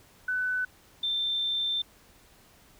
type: tone pair in turn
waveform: sine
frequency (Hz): 1500 / 3568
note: F#6 / A7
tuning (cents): +23 / +23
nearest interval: octave + minor third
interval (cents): 1500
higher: second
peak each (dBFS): -26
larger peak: neither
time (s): 0.28-0.65 / 1.03-1.82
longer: second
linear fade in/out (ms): 5
effects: pink hiss -58 dBFS RMS until 2.79 s